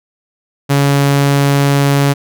sawtooth tone, 140.7 Hz, C#3, 26 cents sharp, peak -5 dBFS, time 0.69-2.14 s, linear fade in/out 20 ms, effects none

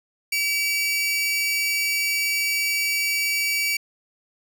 sawtooth tone pair together, 2297 / 2755 Hz, D7 / F7, -39 / -24 cents, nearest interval minor third, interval 315 cents, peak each -18 / -29 dBFS, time 0.32-3.77 s, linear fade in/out 5 ms, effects none

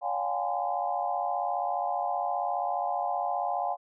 sine tone cluster, 571 / 712 / 807 / 866 / 1028 Hz, D5 / F5 / G#5 / A5 / C6, -49 / +33 / -50 / -28 / -31 cents, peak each -37 / -30 / -32 / -38 / -37 dBFS, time 0.01-3.77 s, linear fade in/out 50 ms, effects none

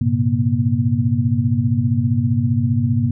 sine tone cluster, 101.3 / 116.5 / 131.6 / 237.9 Hz, G#2 / A#2 / C3 / A#3, -43 / -1 / +10 / +35 cents, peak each -20 dBFS, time 0.01-3.11 s, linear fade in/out 5 ms, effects none

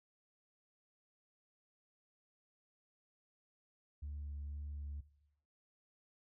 sine tone with vibrato, 72.6 Hz, D2, 19 cents flat, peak -40 dBFS, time 4.02-5.01 s, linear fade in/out 10 ms, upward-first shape sine, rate 2 Hz, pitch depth 14 cents each way, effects noise-tail reverb RT60 0.9 s tail -19 dB re dry + tanh soft clip ceiling -39 dBFS

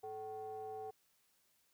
triangle ring-modulated tone, 164.81 Hz, E3, in tune, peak -38 dBFS, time 0.03-0.91 s, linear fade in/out 10 ms, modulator 599 Hz, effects white hiss -75 dBFS RMS until 1.73 s

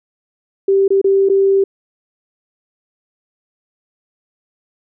sine tone with dropouts, 390.8 Hz, G4, 5 cents flat, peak -9 dBFS, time 0.68-1.64 s, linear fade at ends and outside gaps 5 ms, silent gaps 0.88-0.904 / 1.015-1.043 / 1.289-1.297 s, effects none

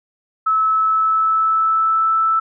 sine tone with pitch glide, 1300 to 1318.9 Hz, E6 to E6, -24 to +1 cents, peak -13 dBFS, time 0.46-2.4 s, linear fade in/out 10 ms, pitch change +25 cents, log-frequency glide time 0.68-2.13 s, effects none

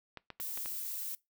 clicks, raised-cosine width 0.3 ms, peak -27 dBFS, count 5, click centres 0.173 / 0.303 / 0.4 / 0.575 / 0.659 s
violet noise, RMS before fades -39 dBFS, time 0.4-1.15 s, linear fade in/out 2 ms
effects noise-tail reverb RT60 0.2 s tail -22 dB re dry

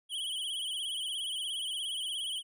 square tone with vibrato, 3136 Hz, G7, in tune, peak -34 dBFS, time 0.09-2.43 s, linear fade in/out 50 ms, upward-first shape sine, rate 17 Hz, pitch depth 100 cents each way, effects resampled to 32000 Hz

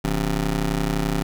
20% pulse ring-modulated tone, 105.9 Hz, G#2, 34 cents sharp, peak -13 dBFS, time 0.04-1.23 s, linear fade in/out 10 ms, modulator 68.8 Hz, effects none

